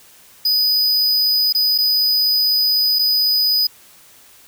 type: tone with dropouts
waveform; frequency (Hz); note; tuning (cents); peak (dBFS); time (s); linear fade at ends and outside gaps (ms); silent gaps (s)
square; 4978; D#8; 0; -14; 0.45-3.67; 5; 1.526-1.548 / 1.78-1.784 / 2.988-2.991
effects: white hiss -47 dBFS RMS until 4.47 s